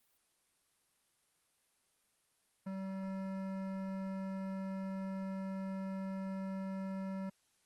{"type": "tone with hard clipping", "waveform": "sine", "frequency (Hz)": 191.8, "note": "G3", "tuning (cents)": -37, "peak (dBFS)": -40, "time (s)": [2.66, 7.3], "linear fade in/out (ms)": 10, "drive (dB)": 15, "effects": ["white hiss -75 dBFS RMS until 7.65 s", "Opus 32 kbps"]}